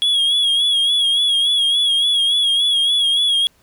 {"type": "tone with vibrato", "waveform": "triangle", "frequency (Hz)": 3322, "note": "G#7", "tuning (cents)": 0, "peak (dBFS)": -12, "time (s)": [0.02, 3.47], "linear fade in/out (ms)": 0, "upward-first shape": "sine", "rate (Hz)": 3.5, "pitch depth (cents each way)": 54, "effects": ["pink hiss -57 dBFS RMS until 3.62 s"]}